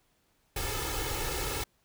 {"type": "noise with comb filter", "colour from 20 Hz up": "pink", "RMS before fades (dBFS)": -33, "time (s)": [0.56, 1.64], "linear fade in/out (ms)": 5, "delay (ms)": 2.3, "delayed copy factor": 0.9, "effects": ["pink hiss -71 dBFS RMS until 1.84 s"]}